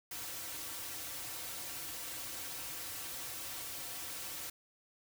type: noise with comb filter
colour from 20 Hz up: white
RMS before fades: -43 dBFS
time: 0.11-4.5 s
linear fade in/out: 5 ms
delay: 4.8 ms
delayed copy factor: -0.75
effects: none